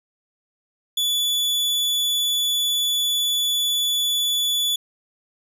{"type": "tone", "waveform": "40% pulse", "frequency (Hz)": 3447, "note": "A7", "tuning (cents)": -36, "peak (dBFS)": -18, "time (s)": [0.97, 4.76], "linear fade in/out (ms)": 5, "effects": []}